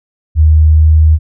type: tone with pitch glide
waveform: sine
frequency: 77.78 to 78.23 Hz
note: D#2 to D#2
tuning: 0 to +10 cents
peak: -3 dBFS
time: 0.35-1.19 s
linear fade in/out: 50 ms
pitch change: +10 cents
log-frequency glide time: 0.78-0.87 s
effects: none